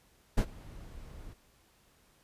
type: noise with ADSR envelope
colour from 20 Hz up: brown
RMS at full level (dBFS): -23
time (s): 0.37-1.34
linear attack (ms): 12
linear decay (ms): 70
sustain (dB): -24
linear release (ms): 19
effects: pink hiss -66 dBFS RMS until 2.23 s + resampled to 32000 Hz